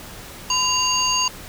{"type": "harmonic tone with a mistuned harmonic", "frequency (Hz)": 932.3, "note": "A#5", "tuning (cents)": 0, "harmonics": [1, 3, 5, 7], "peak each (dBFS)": [-23, -23, -23, -23], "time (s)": [0.5, 1.28], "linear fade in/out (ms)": 2, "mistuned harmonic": 1, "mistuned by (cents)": 140, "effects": ["pink hiss -38 dBFS RMS until 1.48 s"]}